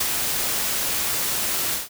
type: noise with ADSR envelope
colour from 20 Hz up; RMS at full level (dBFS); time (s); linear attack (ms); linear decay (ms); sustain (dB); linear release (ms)
white; -21; 0-1.89; 9; 27; -3; 160
effects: none